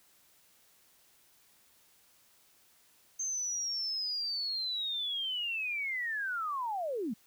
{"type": "linear sweep", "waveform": "sine", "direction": "down", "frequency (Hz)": [6350, 191.7], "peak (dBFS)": -32, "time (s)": [3.19, 7.14], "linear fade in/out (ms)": 10, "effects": ["white hiss -65 dBFS RMS until 7.26 s"]}